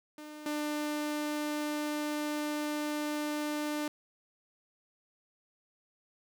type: tone pair in turn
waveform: sawtooth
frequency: 301.8 / 298.7 Hz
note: D4 / D4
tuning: +47 / +29 cents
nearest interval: unison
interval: 18 cents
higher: first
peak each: -40 / -28 dBFS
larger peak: second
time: 0.18-0.46 / 0.46-3.88 s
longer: second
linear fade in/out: 2 ms
effects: none